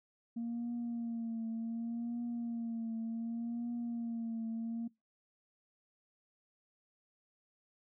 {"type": "tone with vibrato", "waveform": "sine", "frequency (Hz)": 231.8, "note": "A#3", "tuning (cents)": -10, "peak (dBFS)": -34, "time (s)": [0.36, 4.88], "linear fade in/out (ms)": 10, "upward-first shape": "triangle", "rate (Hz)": 0.67, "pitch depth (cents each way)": 50, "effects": ["noise-tail reverb RT60 0.2 s tail -23 dB re dry", "tanh soft clip ceiling -33 dBFS"]}